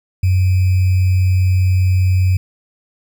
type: tone with sample-and-hold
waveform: sine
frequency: 92.5 Hz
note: F#2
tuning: in tune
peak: -10 dBFS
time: 0.23-2.37 s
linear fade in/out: 5 ms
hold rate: 2450 Hz
effects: none